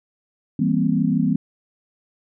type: chord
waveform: sine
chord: C dominant seventh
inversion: first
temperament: just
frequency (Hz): 163.52 / 196.22 / 235.5 / 261.6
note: E3 / G3 / Bb3 / C4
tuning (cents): -14 / +2 / +18 / 0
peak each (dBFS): -22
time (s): 0.59-1.36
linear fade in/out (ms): 5
effects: none

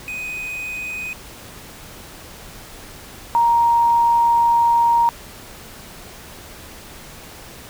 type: tone pair in turn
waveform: triangle / sine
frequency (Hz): 2500 / 936.4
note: D#7 / A#5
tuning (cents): +8 / +8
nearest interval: octave + perfect fourth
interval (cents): 1700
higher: first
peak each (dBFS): -24 / -12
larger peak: second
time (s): 0.08-1.13 / 3.35-5.09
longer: second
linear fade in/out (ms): 0
effects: pink hiss -39 dBFS RMS until 7.69 s

